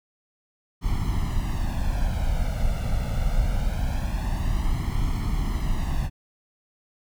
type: noise with flanger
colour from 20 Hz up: brown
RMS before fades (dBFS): -24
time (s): 0.81-6.1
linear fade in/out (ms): 50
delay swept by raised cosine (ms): 0.94 to 1.44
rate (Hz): 0.23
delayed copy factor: +0.8
effects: none